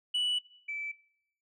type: tone pair in turn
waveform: sine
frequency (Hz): 2956 / 2317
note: F#7 / D7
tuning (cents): -2 / -24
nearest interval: major third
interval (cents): 422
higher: first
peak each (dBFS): -24 / -33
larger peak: first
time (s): 0.14-0.39 / 0.68-0.92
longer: first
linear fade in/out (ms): 10
effects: noise-tail reverb RT60 0.7 s tail -22 dB re dry + tanh soft clip ceiling -26 dBFS